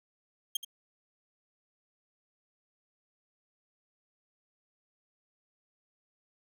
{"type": "tone with echo", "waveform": "sawtooth", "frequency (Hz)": 3214, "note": "G7", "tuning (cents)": 43, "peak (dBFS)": -25, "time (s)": [0.55, 0.57], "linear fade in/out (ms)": 5, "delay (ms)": 78, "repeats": 1, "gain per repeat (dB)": -11, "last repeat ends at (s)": 0.648, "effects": []}